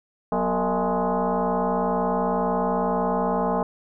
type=tone with frequency modulation; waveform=sine; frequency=185 Hz; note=F#3; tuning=in tune; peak=-20 dBFS; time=0.32-3.63 s; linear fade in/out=2 ms; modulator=214 Hz; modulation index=4.1; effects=none